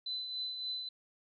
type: tone with tremolo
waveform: sine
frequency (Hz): 4018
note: B7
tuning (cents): +29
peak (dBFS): -34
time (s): 0.06-0.89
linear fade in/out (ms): 5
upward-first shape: triangle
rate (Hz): 3.5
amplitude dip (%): 50
effects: none